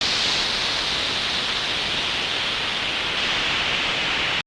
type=noise with low-pass filter sweep; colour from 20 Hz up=white; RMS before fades=-22 dBFS; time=0.01-4.41 s; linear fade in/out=2 ms; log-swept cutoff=4200 to 2800 Hz; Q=2.5; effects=low-pass 7000 Hz 12 dB/octave + Opus 48 kbps